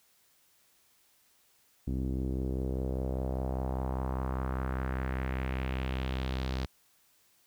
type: tone with low-pass filter sweep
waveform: sawtooth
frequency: 65 Hz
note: C2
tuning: 11 cents flat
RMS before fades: -33 dBFS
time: 1.87-6.66 s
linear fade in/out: 5 ms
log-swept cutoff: 270 to 4600 Hz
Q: 2.1
effects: white hiss -67 dBFS RMS until 7.46 s